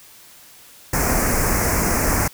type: band-stop noise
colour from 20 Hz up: pink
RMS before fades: -19 dBFS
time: 0.93-2.28 s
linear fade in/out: 5 ms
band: 2300 to 5300 Hz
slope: 48 dB/octave
effects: white hiss -46 dBFS RMS until 2.33 s